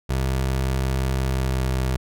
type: tone with pitch glide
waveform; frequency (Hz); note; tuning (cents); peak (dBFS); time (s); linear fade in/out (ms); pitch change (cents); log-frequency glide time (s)
25% pulse; 65.7 to 64.65; C2 to C2; +8 to -20; -17; 0.09-1.97; 10; -28; 1.23-1.68
effects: none